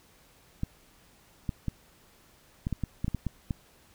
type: clicks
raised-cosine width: 5 ms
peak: -17 dBFS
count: 11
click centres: 0.634 / 1.492 / 1.683 / 2.669 / 2.727 / 2.837 / 3.045 / 3.081 / 3.147 / 3.267 / 3.508 s
effects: pink hiss -60 dBFS RMS until 3.94 s